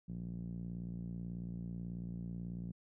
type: tone with low-pass filter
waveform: 5% pulse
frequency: 58.27 Hz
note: A#1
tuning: in tune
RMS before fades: -43 dBFS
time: 0.08-2.72 s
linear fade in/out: 10 ms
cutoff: 170 Hz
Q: 3.2
effects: none